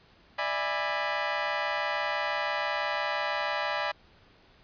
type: chord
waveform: 20% pulse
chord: E dominant seventh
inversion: third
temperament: just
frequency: 593.3 / 659.3 / 824.1 / 988.9 Hz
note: D5 / E5 / G#5 / B5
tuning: +18 / 0 / -14 / +2 cents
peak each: -28 / -31 / -28 / -29 dBFS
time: 0.38-3.92 s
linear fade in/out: 10 ms
effects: pink hiss -59 dBFS RMS until 4.63 s + resampled to 11025 Hz